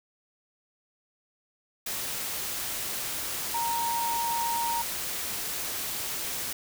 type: tone in noise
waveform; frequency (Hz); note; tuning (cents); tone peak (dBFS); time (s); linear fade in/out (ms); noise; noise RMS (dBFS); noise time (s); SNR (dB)
sine; 932.3; A#5; 0; -27; 3.54-4.82; 5; white; -33; 1.86-6.53; +3
effects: none